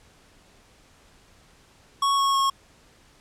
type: tone with pitch steps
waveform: square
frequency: 1108.7 / 1099.8 / 1090.9 Hz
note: C#6 / C#6 / C#6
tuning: 0 / -14 / -28 cents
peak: -20 dBFS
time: 2.02-2.5 s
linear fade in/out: 5 ms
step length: 160 ms
effects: pink hiss -56 dBFS RMS until 3.2 s + low-pass 9000 Hz 12 dB/octave